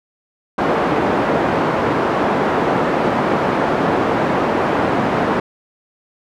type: band-pass noise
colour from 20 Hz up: pink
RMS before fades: -17 dBFS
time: 0.58-5.4 s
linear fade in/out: 5 ms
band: 230 to 1200 Hz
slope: 12 dB/octave
effects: none